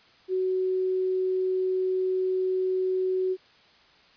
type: tone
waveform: sine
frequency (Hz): 372.9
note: F#4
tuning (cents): +14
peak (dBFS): -23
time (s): 0.28-3.37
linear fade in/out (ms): 50
effects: white hiss -57 dBFS RMS until 4.16 s + resampled to 11025 Hz